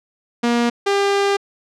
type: tone pair in turn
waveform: sawtooth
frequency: 237.5 / 399.4 Hz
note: A#3 / G4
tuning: +33 / +32 cents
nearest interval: major sixth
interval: 899 cents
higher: second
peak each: -11 dBFS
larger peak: neither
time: 0.43-0.7 / 0.86-1.37 s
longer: second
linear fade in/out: 10 ms
effects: low-pass 6000 Hz 12 dB/octave